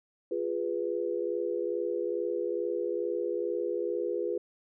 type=chord; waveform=sine; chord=F diminished; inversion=none; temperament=equal with one note detuned; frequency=349.2 / 411.5 / 493.9 Hz; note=F4 / Ab4 / Cb5; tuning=0 / -16 / 0 cents; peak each=-33 dBFS; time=0.31-4.38 s; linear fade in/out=5 ms; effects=none